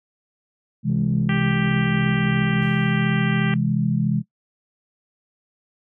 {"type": "chord", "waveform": "sine", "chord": "C augmented", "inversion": "none", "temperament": "equal", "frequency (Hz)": [130.81, 164.81, 207.7], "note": ["C3", "E3", "G#3"], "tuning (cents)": [0, 0, 0], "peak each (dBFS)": -22, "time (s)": [0.83, 4.23], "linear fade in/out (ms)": 50}
{"type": "click train", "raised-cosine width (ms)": 3, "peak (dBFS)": -24, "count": 117, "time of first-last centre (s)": [0.9, 2.629], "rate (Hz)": 67.1}
{"type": "harmonic tone", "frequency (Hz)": 392.8, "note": "G4", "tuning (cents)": 4, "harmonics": [1, 2, 3, 4, 5, 6, 7, 8], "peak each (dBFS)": [-33, -35, -34, -31, -30, -36, -34, -36], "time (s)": [1.29, 3.54], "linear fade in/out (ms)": 2}
{"type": "noise with exponential decay", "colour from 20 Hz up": "brown", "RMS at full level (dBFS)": -38, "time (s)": [2.62, 3.96], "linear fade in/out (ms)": 1, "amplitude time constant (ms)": 290}
{"effects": ["noise-tail reverb RT60 0.1 s tail -18 dB re dry", "high-pass 80 Hz 12 dB/octave"]}